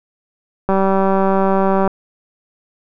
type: click train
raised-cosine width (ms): 1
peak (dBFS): -3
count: 230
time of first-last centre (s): 0.69-1.877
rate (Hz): 193
effects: none